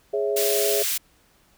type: chord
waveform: sine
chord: C# minor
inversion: second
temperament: equal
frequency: 415.3 / 554.4 / 659.3 Hz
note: G#4 / C#5 / E5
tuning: 0 / 0 / 0 cents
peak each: -23 / -28 / -28 dBFS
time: 0.13-0.83 s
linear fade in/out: 10 ms
type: high-pass noise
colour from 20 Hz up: white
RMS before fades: -25 dBFS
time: 0.36-0.98 s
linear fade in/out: 10 ms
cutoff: 2100 Hz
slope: 12 dB/octave
effects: pink hiss -60 dBFS RMS until 1.57 s